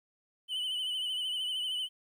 triangle tone with vibrato, 3008 Hz, F#7, 28 cents sharp, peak -30 dBFS, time 0.48-1.89 s, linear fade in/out 50 ms, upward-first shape sine, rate 13 Hz, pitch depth 51 cents each way, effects 12-bit

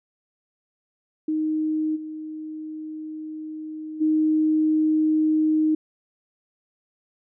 sine tone with level steps, 311.1 Hz, D#4, in tune, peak -21 / -31 / -17 dBFS, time 1.28-5.75 s, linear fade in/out 5 ms, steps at 1.95 / 4 s, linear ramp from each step 20 ms, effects none

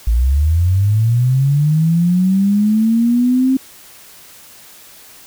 sine linear sweep, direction up, 53.4 to 266.2 Hz, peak -10 dBFS, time 0.07-3.57 s, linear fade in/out 5 ms, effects white hiss -41 dBFS RMS until 5.26 s

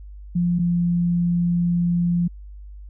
sine tone pair in turn, 174.61 / 173.6 Hz, F3 / F3, 0 / -10 cents, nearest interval unison, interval 10 cents, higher first, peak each -17 dBFS, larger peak neither, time 0.35-0.59 / 0.59-2.28 s, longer second, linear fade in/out 10 ms, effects added 50 Hz sine -36 dBFS peak until 2.89 s

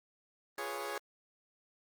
15% pulse chord, C# dominant seventh, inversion first, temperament equal, 349.2 / 415.3 / 493.9 / 554.4 Hz, E#4 / G#4 / B4 / C#5, 0 / 0 / 0 / 0 cents, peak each -40 / -34 / -40 / -35 dBFS, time 0.58-0.98 s, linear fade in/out 2 ms, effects Opus 32 kbps

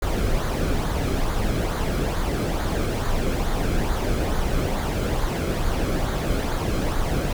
brown noise with flanger, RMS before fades -23 dBFS, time 0.02-7.33 s, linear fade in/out 5 ms, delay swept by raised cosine 0.36 to 1.11 ms, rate 2.3 Hz, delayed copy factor -0.5, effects none

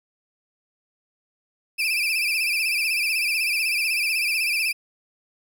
35% pulse tone with vibrato, 2489 Hz, D#7, in tune, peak -19 dBFS, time 1.78-4.73 s, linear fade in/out 20 ms, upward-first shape sine, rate 16 Hz, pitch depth 110 cents each way, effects 10-bit

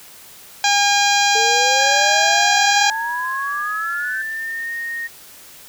harmonic tone, 810 Hz, G#5, 43 cents flat, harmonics 1 / 2 / 3 / 4 / 5 / 6 / 7 / 8 / 9, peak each -17 / -20 / -22 / -23 / -24 / -25 / -25 / -26 / -27 dBFS, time 0.64-2.9 s, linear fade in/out 2 ms
sine exponential sweep, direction up, 438.2 to 1568 Hz, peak -23 dBFS, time 1.35-4.22 s, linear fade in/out 5 ms
sine tone with pitch glide, 1661.2 to 1853.9 Hz, G#6 to A#6, 0 to -10 cents, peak -23 dBFS, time 1.78-5.08 s, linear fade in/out 20 ms, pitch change +190 cents, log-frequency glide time 3.61-4.73 s
effects white hiss -42 dBFS RMS until 5.68 s

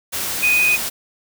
sine tone in noise, 2489 Hz, D#7, in tune, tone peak -13 dBFS, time 0.42-0.77 s, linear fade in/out 20 ms, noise white, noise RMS -24 dBFS, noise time 0.12-0.9 s, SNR +8 dB, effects none

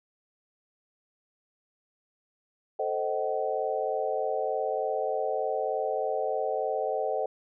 sine chord, A diminished seventh, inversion none, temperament equal with one note detuned, 440 / 523.3 / 622.3 / 759.5 Hz, A4 / C5 / Eb5 / Gb5, 0 / 0 / 0 / +45 cents, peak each -32 dBFS, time 2.79-7.26 s, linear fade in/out 5 ms, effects none

